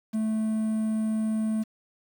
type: tone with quantisation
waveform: triangle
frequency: 218.7 Hz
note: A3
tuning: 10 cents flat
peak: -22 dBFS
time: 0.13-1.64 s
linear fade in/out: 20 ms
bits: 8
effects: none